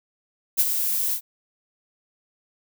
violet noise with ADSR envelope, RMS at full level -17 dBFS, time 0.57-1.21 s, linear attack 30 ms, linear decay 37 ms, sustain -7 dB, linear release 80 ms, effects none

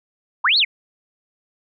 sine linear two-way sweep, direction up then down, 830 to 4521 to 1930 Hz, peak -13 dBFS, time 0.44-0.65 s, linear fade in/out 10 ms, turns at 0.58 s, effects none

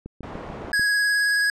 click train, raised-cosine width 3 ms, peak -22 dBFS, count 6, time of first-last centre 0.06-0.795 s, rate 6.8 Hz
white low-pass noise, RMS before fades -36 dBFS, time 0.23-0.72 s, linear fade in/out 2 ms, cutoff 760 Hz, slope 12 dB/octave
square tone with vibrato, 1661.2 Hz, G#6, in tune, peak -19 dBFS, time 0.73-1.5 s, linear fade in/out 2 ms, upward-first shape square, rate 19 Hz, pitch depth 11 cents each way
effects low-pass 9000 Hz 12 dB/octave

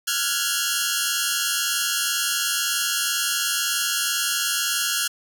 10% pulse tone cluster, 1382 / 1464 / 1663 / 3226 Hz, F6 / F#6 / G#6 / G7, -19 / -19 / +2 / +49 cents, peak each -19 dBFS, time 0.07-5.08 s, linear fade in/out 10 ms, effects none

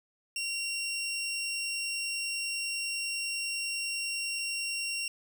20% pulse tone pair in turn, 2750 / 2750 Hz, F7 / F7, -27 / -27 cents, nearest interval unison, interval 0 cents, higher neither, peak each -27 dBFS, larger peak neither, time 0.36-4.39 / 4.39-5.08 s, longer first, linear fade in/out 2 ms, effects none

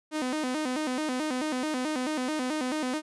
sawtooth tone with vibrato, 279.6 Hz, C#4, 15 cents sharp, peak -24 dBFS, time 0.11-3.02 s, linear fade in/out 50 ms, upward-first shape square, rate 4.6 Hz, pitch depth 170 cents each way, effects resampled to 24000 Hz

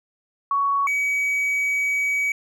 sine / triangle tone pair in turn, 1118 / 2270 Hz, C#6 / C#7, +14 / +41 cents, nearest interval octave, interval 1227 cents, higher second, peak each -18 dBFS, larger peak neither, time 0.51-0.87 / 0.87-2.32 s, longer second, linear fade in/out 2 ms, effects none

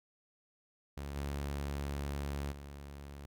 sawtooth tone with level steps, 70.8 Hz, C#2, 37 cents sharp, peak -36 / -32 / -42 dBFS, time 0.97-3.26 s, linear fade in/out 5 ms, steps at 1.15 / 2.51 s, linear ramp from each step 20 ms, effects none

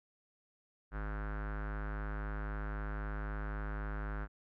square tone with low-pass filter, 51.91 Hz, G#1, in tune, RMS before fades -39 dBFS, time 0.91-4.28 s, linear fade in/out 50 ms, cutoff 1500 Hz, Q 4.8, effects none

